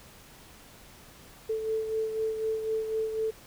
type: beating tone pair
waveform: sine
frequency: 440 / 444 Hz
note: A4 / A4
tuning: 0 / +16 cents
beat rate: 4 Hz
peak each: -28 / -37 dBFS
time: 1.49-3.31 s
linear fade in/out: 10 ms
effects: pink hiss -52 dBFS RMS until 3.46 s